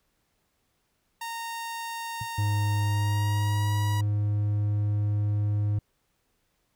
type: tone with pitch glide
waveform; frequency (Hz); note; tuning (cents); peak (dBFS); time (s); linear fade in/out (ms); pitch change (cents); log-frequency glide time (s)
sawtooth; 923 to 966.7; A#5 to B5; -17 to -37; -29; 1.21-4.01; 5; +80; 2.74-3.76
type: tone with exponential decay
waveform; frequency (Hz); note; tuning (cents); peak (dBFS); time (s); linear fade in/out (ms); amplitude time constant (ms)
sine; 113.4; A#2; -47; -28; 2.21-2.28; 5; 15
type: tone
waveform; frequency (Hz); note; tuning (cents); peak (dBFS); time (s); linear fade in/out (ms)
triangle; 103.83; G#2; 0; -21; 2.38-5.79; 5
effects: pink hiss -73 dBFS RMS until 6.75 s